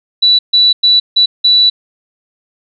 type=tone bursts at uneven times; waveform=sine; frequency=3951 Hz; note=B7; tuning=in tune; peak=-5 dBFS; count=5; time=0.22-0.39 / 0.53-0.73 / 0.83-1 / 1.16-1.26 / 1.44-1.7 s; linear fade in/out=10 ms; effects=none